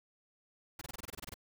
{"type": "noise bursts", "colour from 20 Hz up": "pink", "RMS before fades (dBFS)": -44, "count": 12, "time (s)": [0.79, 1.342], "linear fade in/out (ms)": 5, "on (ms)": 24, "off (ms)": 24, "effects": []}